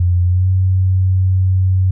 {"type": "tone with pitch glide", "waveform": "sine", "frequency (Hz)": [88.7, 93.49], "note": ["F2", "F#2"], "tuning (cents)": [27, 18], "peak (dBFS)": -10, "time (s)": [0, 1.91], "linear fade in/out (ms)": 5, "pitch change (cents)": 91, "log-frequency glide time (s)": [0.25, 0.48], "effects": []}